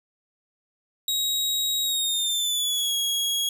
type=tone with pitch glide; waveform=sawtooth; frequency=3806 to 3313 Hz; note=A#7 to G#7; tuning=+35 to -5 cents; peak=-20 dBFS; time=1.08-3.49 s; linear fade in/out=2 ms; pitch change=-240 cents; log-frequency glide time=1.83-2.94 s; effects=none